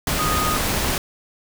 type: tone in noise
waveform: sine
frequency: 1242 Hz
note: D#6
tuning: 3 cents flat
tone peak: -22 dBFS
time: 0.19-0.57 s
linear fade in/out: 2 ms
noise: pink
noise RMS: -22 dBFS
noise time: 0.07-0.98 s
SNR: -3 dB
effects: none